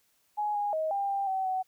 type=tone with pitch steps; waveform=sine; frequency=837 / 822 / 631 / 797 / 792 / 763 / 751 Hz; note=G#5 / G#5 / D#5 / G5 / G5 / G5 / F#5; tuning=+13 / -18 / +24 / +28 / +18 / -47 / +26 cents; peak=-27 dBFS; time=0.37-1.63 s; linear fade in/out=20 ms; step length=180 ms; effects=white hiss -70 dBFS RMS until 1.67 s